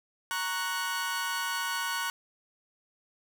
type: chord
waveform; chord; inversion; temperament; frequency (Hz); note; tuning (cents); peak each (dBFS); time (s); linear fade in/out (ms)
sawtooth; F# major; first; equal; 932.3 / 1108.7 / 1480; A#5 / C#6 / F#6; 0 / 0 / 0; -32 / -32 / -29; 0.31-2.1; 0
effects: none